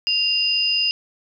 sine tone pair together, 2794 / 4972 Hz, F7 / D#8, 0 / -2 cents, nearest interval minor seventh, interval 998 cents, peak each -20 dBFS, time 0.07-0.91 s, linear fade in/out 0 ms, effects none

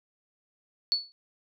sine tone with exponential decay, 4435 Hz, C#8, in tune, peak -19 dBFS, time 0.92-1.12 s, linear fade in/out 0 ms, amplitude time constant 42 ms, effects none

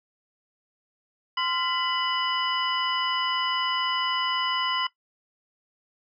sine tone cluster, 1034 / 1384 / 1999 / 2966 / 5010 Hz, C6 / F6 / B6 / F#7 / D#8, -21 / -16 / +20 / +4 / +11 cents, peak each -28 / -34 / -33 / -28 / -37 dBFS, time 1.37-4.87 s, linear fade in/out 5 ms, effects noise-tail reverb RT60 0.1 s tail -17 dB re dry

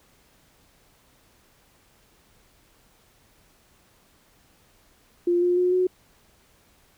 sine tone with pitch steps, 349.2 / 354.9 / 360.7 / 366.6 Hz, F4 / F4 / F#4 / F#4, 0 / +28 / -44 / -16 cents, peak -18 dBFS, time 5.27-5.87 s, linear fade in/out 5 ms, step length 150 ms, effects pink hiss -60 dBFS RMS until 6.97 s

